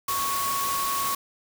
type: tone in noise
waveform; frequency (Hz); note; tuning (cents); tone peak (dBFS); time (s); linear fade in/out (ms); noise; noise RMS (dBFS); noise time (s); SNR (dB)
sine; 1108.7; C#6; 0; -26; 0.08-1.15; 5; white; -30; 0.08-1.15; +1
effects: none